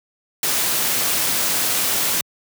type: noise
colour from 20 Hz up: white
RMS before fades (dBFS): -20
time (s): 0.43-2.21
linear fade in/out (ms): 2
effects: high-pass 100 Hz 12 dB/octave